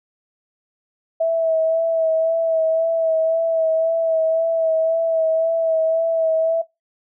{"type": "tone with vibrato", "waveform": "sine", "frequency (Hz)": 651, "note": "E5", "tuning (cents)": -22, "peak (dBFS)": -15, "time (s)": [1.2, 6.62], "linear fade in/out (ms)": 10, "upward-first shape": "sine", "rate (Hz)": 1.9, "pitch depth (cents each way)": 24, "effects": ["noise-tail reverb RT60 0.2 s tail -21 dB re dry"]}